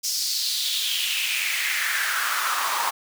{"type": "noise with high-pass filter sweep", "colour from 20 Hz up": "pink", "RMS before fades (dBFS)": -25, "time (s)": [0.03, 2.91], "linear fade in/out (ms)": 20, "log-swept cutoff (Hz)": [5500, 940], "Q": 3.8, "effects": []}